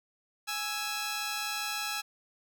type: tone pair together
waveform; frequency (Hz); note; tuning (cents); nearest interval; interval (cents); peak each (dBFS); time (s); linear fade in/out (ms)
10% pulse; 830.9 / 1319; G#5 / E6; +1 / +1; minor sixth; 800; -27; 0.47-2.02; 20
effects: none